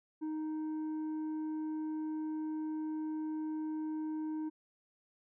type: tone with tanh clipping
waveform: sine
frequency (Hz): 311.1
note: D#4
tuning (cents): 0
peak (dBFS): -36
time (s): 0.21-4.5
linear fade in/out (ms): 20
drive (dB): 5
effects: none